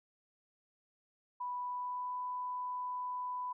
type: tone with pitch glide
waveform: sine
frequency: 987 to 995.6 Hz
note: B5 to B5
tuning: -1 to +14 cents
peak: -36 dBFS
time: 1.4-3.53 s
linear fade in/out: 10 ms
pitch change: +15 cents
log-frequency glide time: 1.58-2.18 s
effects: none